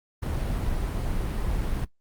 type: noise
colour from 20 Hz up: brown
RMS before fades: -27 dBFS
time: 0.22-1.85 s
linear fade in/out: 10 ms
effects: noise-tail reverb RT60 0.1 s tail -18 dB re dry + Opus 32 kbps